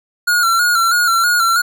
square tone with vibrato, 1397 Hz, F6, in tune, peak -12 dBFS, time 0.27-1.62 s, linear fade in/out 10 ms, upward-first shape square, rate 3.1 Hz, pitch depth 51 cents each way, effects none

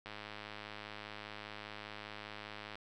click train, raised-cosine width 0.3 ms, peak -29 dBFS, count 284, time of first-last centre 0.06-2.755 s, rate 105 Hz, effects none

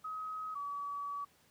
sine tone pair in turn, 1268 / 1141.1 Hz, D#6 / C#6, +32 / +50 cents, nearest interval major second, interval 182 cents, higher first, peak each -38 / -37 dBFS, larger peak second, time 0.04-0.55 / 0.55-1.25 s, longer second, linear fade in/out 10 ms, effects pink hiss -67 dBFS RMS until 1.5 s + high-pass 100 Hz 12 dB/octave

